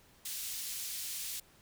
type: band-pass noise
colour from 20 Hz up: white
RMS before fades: -40 dBFS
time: 0.25-1.4 s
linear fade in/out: 5 ms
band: 3000 to 16000 Hz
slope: 12 dB/octave
effects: pink hiss -63 dBFS RMS until 1.61 s